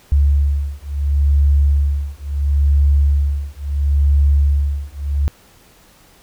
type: beating tone pair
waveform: sine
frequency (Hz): 70.8 / 71.53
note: C#2 / D2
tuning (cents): +37 / -45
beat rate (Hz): 0.73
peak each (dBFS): -15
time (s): 0.12-5.28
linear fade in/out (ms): 0
effects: pink hiss -49 dBFS RMS until 6.22 s